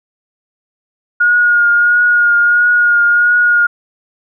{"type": "tone with vibrato", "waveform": "sine", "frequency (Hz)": 1433, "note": "F6", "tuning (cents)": 44, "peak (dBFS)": -7, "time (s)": [1.2, 3.67], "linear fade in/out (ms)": 10, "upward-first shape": "triangle", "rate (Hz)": 1.5, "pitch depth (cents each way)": 24, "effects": []}